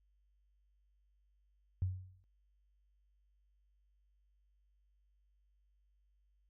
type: tone with exponential decay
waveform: sine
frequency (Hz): 92.5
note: F#2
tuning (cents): 0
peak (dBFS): -29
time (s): 1.82-2.24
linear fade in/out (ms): 0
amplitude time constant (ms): 90
effects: added 50 Hz sine -70 dBFS peak until 6.49 s